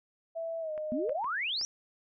sine tone with pitch glide, 659.3 to 615.1 Hz, E5 to D#5, 0 to -20 cents, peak -33 dBFS, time 0.35-1.17 s, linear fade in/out 20 ms, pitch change -120 cents, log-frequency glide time 0.6-0.72 s
clicks, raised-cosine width 0.5 ms, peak -33 dBFS, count 4, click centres 0.778 / 1.094 / 1.244 / 1.613 s
sine exponential sweep, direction up, 230.8 to 5920 Hz, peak -30 dBFS, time 0.92-1.65 s, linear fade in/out 0 ms
effects none

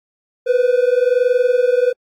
triangle tone pair together, 485.9 / 507 Hz, B4 / B4, -28 / +45 cents, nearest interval minor second, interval 73 cents, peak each -13 dBFS, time 0.46-1.93 s, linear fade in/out 20 ms, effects AAC 64 kbps

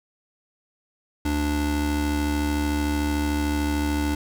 square tone pair together, 73.5 / 294 Hz, D2 / D4, +2 / +2 cents, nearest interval 2 octaves, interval 2400 cents, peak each -26 / -25 dBFS, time 1.25-4.15 s, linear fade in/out 5 ms, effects none

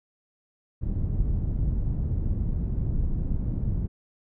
pink low-pass noise, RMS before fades -26 dBFS, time 0.81-3.88 s, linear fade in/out 20 ms, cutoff 150 Hz, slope 12 dB/octave, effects none

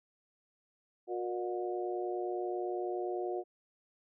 harmonic tone with a mistuned harmonic, 120.5 Hz, B2, 42 cents flat, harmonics 3 / 4 / 5 / 6, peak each -35 / -42 / -43 / -40 dBFS, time 1.07-3.44 s, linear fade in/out 50 ms, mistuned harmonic 4, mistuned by -38 cents, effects none

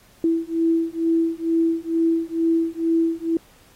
sine beating tone pair, 328.6 / 330.8 Hz, E4 / E4, -5 / +6 cents, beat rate 2.2 Hz, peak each -21 dBFS, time 0.24-3.37 s, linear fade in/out 2 ms, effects pink hiss -54 dBFS RMS until 3.75 s + AAC 48 kbps

